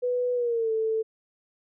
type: tone with pitch glide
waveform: sine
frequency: 493.9 to 442.6 Hz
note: B4 to A4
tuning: 0 to +10 cents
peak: -23 dBFS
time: 0.02-1.03 s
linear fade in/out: 20 ms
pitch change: -190 cents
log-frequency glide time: 0.34-0.71 s
effects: none